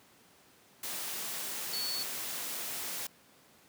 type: tone in noise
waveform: sine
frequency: 4435 Hz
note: C#8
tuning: in tune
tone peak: -34 dBFS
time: 1.73-2.03 s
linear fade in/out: 5 ms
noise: white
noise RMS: -38 dBFS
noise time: 0.83-3.07 s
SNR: +1 dB
effects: pink hiss -61 dBFS RMS until 3.68 s + high-pass 150 Hz 12 dB/octave